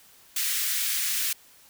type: high-pass noise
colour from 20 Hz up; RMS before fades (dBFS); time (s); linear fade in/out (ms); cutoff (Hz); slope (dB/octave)
white; -27; 0.36-1.33; 5; 1600; 24
effects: white hiss -55 dBFS RMS until 1.69 s